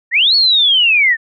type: linear two-way sweep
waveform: sine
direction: up then down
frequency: 1760 to 4435 to 1760 Hz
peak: -8 dBFS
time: 0.11-1.17 s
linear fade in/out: 50 ms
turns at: 0.35 s
effects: none